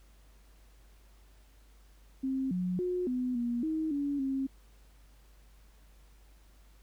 sine tone with pitch steps, 265.2 / 181.1 / 360.9 / 251.5 / 238.8 / 315.8 / 284.5 / 268.7 Hz, C4 / F#3 / F#4 / B3 / A#3 / D#4 / C#4 / C4, +23 / -37 / -43 / +32 / +42 / +26 / +45 / +46 cents, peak -29 dBFS, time 2.23-4.47 s, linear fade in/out 10 ms, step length 280 ms, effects added 50 Hz sine -56 dBFS peak until 6.82 s + pink hiss -66 dBFS RMS until 6.82 s

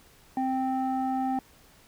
sine tone pair together, 261.6 / 784 Hz, C4 / G5, 0 / 0 cents, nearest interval octave + perfect fifth, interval 1900 cents, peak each -26 dBFS, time 0.37-1.39 s, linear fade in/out 2 ms, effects tanh soft clip ceiling -22 dBFS + pink hiss -57 dBFS RMS until 1.87 s

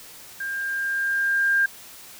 sine tone with level ramp, 1600 Hz, G6, 35 cents sharp, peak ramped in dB -27 to -16 dBFS, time 0.4-1.66 s, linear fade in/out 5 ms, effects white hiss -44 dBFS RMS until 2.19 s

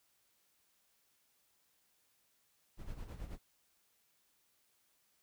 brown noise with tremolo, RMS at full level -43 dBFS, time 2.77-3.39 s, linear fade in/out 50 ms, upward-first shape sine, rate 9.3 Hz, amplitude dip 65%, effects white hiss -75 dBFS RMS until 5.22 s

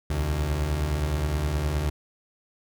30% pulse beating tone pair, 65.41 / 75.01 Hz, C2 / D2, 0 / +37 cents, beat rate 9.6 Hz, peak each -29 / -22 dBFS, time 0.1-1.9 s, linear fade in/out 5 ms, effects none

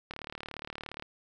click train, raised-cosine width 0.3 ms, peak -23 dBFS, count 35, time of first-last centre 0.11-1.024 s, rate 37.2 Hz, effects none

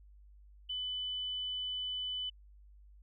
sine tone, 3000 Hz, F#7, 23 cents sharp, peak -35 dBFS, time 0.69-2.3 s, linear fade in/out 10 ms, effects added 50 Hz sine -55 dBFS peak until 3.02 s

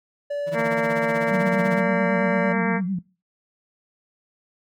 triangle tone, 577 Hz, D5, 31 cents flat, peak -22 dBFS, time 0.3-2.53 s, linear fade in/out 10 ms
40% pulse tone with tremolo, 162.6 Hz, E3, 23 cents flat, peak -26 dBFS, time 0.46-1.83 s, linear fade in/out 50 ms, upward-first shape sine, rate 16 Hz, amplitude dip 95%
harmonic tone, 229.4 Hz, A#3, 28 cents flat, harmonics 1 / 2 / 3 / 4 / 5 / 6 / 7 / 8 / 9 / 10, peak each -27 / -27 / -33 / -30 / -33 / -35 / -31 / -33 / -32 / -36 dBFS, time 0.53-2.81 s, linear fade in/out 50 ms
sine tone with vibrato, 186.2 Hz, F#3, 11 cents sharp, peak -22 dBFS, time 1.31-2.99 s, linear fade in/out 5 ms, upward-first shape sine, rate 8.9 Hz, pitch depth 96 cents each way
effects noise-tail reverb RT60 0.3 s tail -20 dB re dry

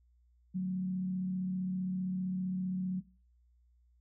sine tone with frequency modulation, 185 Hz, F#3, in tune, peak -31 dBFS, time 0.54-3.01 s, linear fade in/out 20 ms, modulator 35.3 Hz, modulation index 0.26, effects noise-tail reverb RT60 0.4 s tail -21 dB re dry + added 60 Hz sine -64 dBFS peak until 4 s

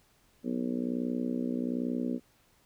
harmonic tone, 61.2 Hz, B1, 15 cents flat, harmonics 3 / 4 / 5 / 6 / 7 / 8 / 9, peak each -39 / -31 / -37 / -43 / -41 / -45 / -45 dBFS, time 0.43-2.2 s, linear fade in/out 50 ms, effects pink hiss -66 dBFS RMS until 2.65 s

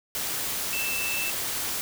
sine tone in noise, 2655 Hz, E7, 12 cents sharp, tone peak -29 dBFS, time 0.73-1.3 s, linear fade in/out 0 ms, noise white, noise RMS -30 dBFS, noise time 0.15-1.81 s, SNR -2 dB, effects none

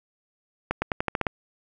accelerating click train, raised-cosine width 0.5 ms, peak -9 dBFS, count 8, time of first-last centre 0.71-1.268 s, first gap 110 ms, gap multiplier 0.89, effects none

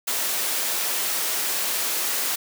white high-pass noise, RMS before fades -25 dBFS, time 0.07-2.36 s, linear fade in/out 10 ms, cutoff 320 Hz, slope 12 dB/octave, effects none

